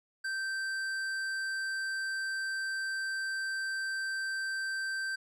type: tone with hard clipping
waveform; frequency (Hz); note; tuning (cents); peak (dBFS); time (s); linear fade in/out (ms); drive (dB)
triangle; 1560; G6; -9; -34; 0.24-5.16; 10; 14
effects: none